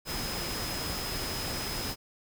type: tone in noise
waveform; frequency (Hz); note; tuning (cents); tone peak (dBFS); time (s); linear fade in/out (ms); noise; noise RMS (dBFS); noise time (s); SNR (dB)
sine; 5080; D#8; +35; -38; 0.05-1.96; 50; pink; -35; 0.05-1.96; -6
effects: none